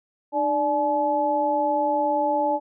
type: tone cluster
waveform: sine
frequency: 302.9 / 586 / 856 Hz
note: D#4 / D5 / A5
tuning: -46 / -4 / -48 cents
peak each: -28 / -24 / -22 dBFS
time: 0.32-2.6 s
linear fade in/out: 50 ms
effects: none